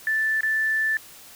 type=tone with dropouts; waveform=sine; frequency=1760 Hz; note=A6; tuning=in tune; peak=-20 dBFS; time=0.07-0.97 s; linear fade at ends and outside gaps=1 ms; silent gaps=0.408-0.432 s; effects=white hiss -46 dBFS RMS until 1.35 s